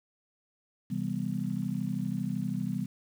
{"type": "chord", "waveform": "sine", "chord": "C major seventh", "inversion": "none", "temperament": "just", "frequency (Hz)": [130.81, 163.52, 196.22, 245.3], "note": ["C3", "E3", "G3", "B3"], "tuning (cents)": [0, -14, 2, -12], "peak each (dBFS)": [-37, -35, -33, -36], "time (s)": [0.9, 2.86], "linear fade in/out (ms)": 10, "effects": ["9-bit"]}